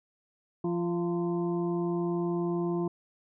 harmonic tone with a mistuned harmonic, 172.7 Hz, F3, 19 cents flat, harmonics 1 / 2 / 4 / 5 / 6, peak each -31 / -29 / -41 / -45 / -43 dBFS, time 0.64-2.88 s, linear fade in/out 5 ms, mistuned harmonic 5, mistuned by +71 cents, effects none

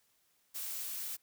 blue noise, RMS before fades -40 dBFS, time 0.54-1.17 s, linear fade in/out 20 ms, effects white hiss -73 dBFS RMS until 1.22 s

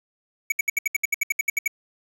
square tone bursts, 2268 Hz, C#7, 39 cents sharp, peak -19 dBFS, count 14, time 0.5-1.678 s, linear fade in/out 5 ms, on 21 ms, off 68 ms, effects 8-bit

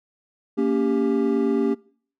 triangle tone cluster, 231.6 / 280.5 / 395.4 Hz, A#3 / C#4 / G4, -11 / +21 / +15 cents, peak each -21 dBFS, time 0.57-1.75 s, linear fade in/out 20 ms, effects noise-tail reverb RT60 0.5 s tail -23 dB re dry

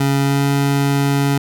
25% pulse tone with pitch glide, 138.59 to 140.12 Hz, C#3 to C#3, 0 to +19 cents, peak -10 dBFS, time 0-1.38 s, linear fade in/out 5 ms, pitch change +19 cents, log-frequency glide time 0.19-0.44 s, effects none

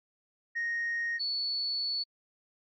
sine tone pair in turn, 1864.7 / 4435 Hz, A#6 / C#8, 0 / 0 cents, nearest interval octave + minor third, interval 1500 cents, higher second, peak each -28 dBFS, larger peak neither, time 0.55-1.19 / 1.19-2.04 s, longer second, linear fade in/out 20 ms, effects tanh soft clip ceiling -27 dBFS + AAC 32 kbps

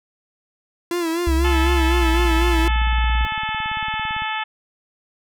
45% pulse tone with vibrato, 337.5 Hz, E4, 41 cents sharp, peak -20 dBFS, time 0.91-2.68 s, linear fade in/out 2 ms, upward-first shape sine, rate 4 Hz, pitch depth 74 cents each way
sine tone with pitch glide, 67.2 to 58.5 Hz, C2 to A#1, +47 to +7 cents, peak -16 dBFS, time 1.27-3.25 s, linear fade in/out 0 ms, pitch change -240 cents, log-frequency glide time 1.77-2.11 s
harmonic tone, 435.1 Hz, A4, 19 cents flat, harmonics 2 / 3 / 4 / 5 / 6 / 7 / 8, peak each -26 / -30 / -29 / -32 / -31 / -33 / -35 dBFS, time 1.44-4.44 s, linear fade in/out 10 ms
click train, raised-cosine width 5 ms, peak -25 dBFS, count 40, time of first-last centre 2.03-4.221 s, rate 17.8 Hz
effects none

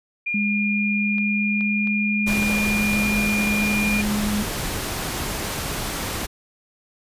sine tone, 2414 Hz, D7, 47 cents sharp, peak -22 dBFS, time 0.26-4.02 s, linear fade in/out 10 ms
sine tone with pitch glide, 206.1 to 208.6 Hz, G#3 to G#3, -13 to +8 cents, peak -21 dBFS, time 0.34-4.43 s, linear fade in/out 5 ms, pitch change +21 cents, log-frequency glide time 1.11-2.22 s
clicks, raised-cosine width 0.3 ms, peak -23 dBFS, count 6, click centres 1.183 / 1.609 / 1.873 / 2.481 / 2.576 / 3.148 s
pink noise, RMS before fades -27 dBFS, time 2.26-6.27 s, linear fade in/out 20 ms
effects resampled to 32000 Hz

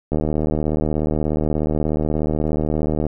click train, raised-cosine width 2 ms, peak -8 dBFS, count 227, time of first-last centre 0.12-3.067 s, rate 76.7 Hz, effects none

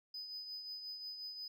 sine tone with tremolo, 5000 Hz, D#8, 8 cents sharp, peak -39 dBFS, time 0.14-1.48 s, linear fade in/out 5 ms, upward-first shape triangle, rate 5.6 Hz, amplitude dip 60%, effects tanh soft clip ceiling -41 dBFS + 13-bit

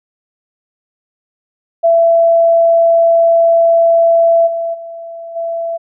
sine tone with level steps, 669 Hz, E5, 25 cents sharp, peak -6 / -15 / -25 / -16 dBFS, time 1.83-5.78 s, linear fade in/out 20 ms, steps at 4.46 / 4.73 / 5.35 s, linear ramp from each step 20 ms, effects none

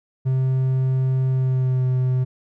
triangle tone with pitch glide, 130.81 to 128.04 Hz, C3 to C3, 0 to -37 cents, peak -15 dBFS, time 0.25-2.25 s, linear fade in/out 20 ms, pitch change -37 cents, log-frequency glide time 1.3-1.87 s, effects none

